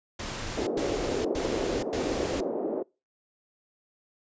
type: noise bursts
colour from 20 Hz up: pink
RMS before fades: -35 dBFS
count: 4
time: 0.19-2.407 s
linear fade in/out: 5 ms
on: 480 ms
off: 99 ms
type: band-pass noise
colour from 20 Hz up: white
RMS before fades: -30 dBFS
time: 0.57-2.83 s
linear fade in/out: 10 ms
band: 290 to 500 Hz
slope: 24 dB/octave
effects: noise-tail reverb RT60 0.3 s tail -26 dB re dry + resampled to 16000 Hz